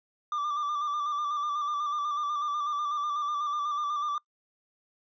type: tone with vibrato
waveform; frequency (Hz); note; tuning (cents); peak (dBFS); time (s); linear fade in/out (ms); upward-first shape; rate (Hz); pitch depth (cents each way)
triangle; 1180; D6; +8; -26; 0.32-4.18; 2; square; 8.1; 33
effects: noise-tail reverb RT60 0.1 s tail -23 dB re dry + resampled to 16000 Hz